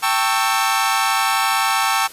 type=chord; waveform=sawtooth; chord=A dominant seventh; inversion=third; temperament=equal with one note detuned; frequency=784 / 895.9 / 1108.7 / 1318.5 Hz; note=G5 / A5 / C#6 / E6; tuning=0 / +31 / 0 / 0 cents; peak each=-18 dBFS; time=0.02-2.08 s; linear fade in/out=20 ms; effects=white hiss -39 dBFS RMS until 2.12 s + resampled to 32000 Hz